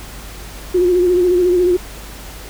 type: tone with vibrato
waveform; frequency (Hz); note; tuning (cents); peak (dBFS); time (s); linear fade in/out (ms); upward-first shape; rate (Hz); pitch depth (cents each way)
sine; 358.2; F4; +44; -10; 0.74-1.77; 10; sine; 14; 46
effects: added 50 Hz sine -33 dBFS peak until 2.49 s + pink hiss -35 dBFS RMS until 2.49 s